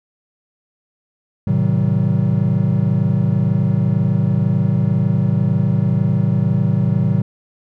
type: chord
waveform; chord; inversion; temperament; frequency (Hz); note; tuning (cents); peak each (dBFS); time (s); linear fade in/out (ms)
triangle; A diminished seventh; none; just; 110 / 132 / 158.4 / 190.08; A2 / C3 / Eb3 / Gb3; 0 / +16 / +31 / +47; -17; 1.47-7.22; 5
effects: none